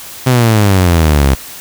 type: exponential sweep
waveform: sawtooth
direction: down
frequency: 130.81 to 65 Hz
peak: -3 dBFS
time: 0.26-1.35 s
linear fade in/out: 10 ms
effects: white hiss -30 dBFS RMS until 1.6 s